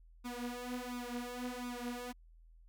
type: tone with flanger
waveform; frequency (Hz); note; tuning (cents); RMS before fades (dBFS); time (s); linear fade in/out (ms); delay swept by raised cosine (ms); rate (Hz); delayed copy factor
sawtooth; 245.4; B3; -11; -42; 0.24-2.13; 20; 0.81 to 5.91; 1.4; +0.95
effects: added 41 Hz sine -57 dBFS peak until 2.68 s